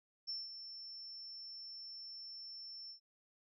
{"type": "tone with ADSR envelope", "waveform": "sine", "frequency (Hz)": 5380, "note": "E8", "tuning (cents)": 34, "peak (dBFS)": -38, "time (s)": [0.27, 3], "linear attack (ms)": 22, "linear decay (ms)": 190, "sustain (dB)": -9, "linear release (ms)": 100, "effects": []}